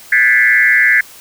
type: tone with frequency modulation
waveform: sine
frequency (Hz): 1864.7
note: A#6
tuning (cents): 0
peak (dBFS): -7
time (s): 0.12-1.01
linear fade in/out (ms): 5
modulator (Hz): 118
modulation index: 2.3
effects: white hiss -38 dBFS RMS until 1.2 s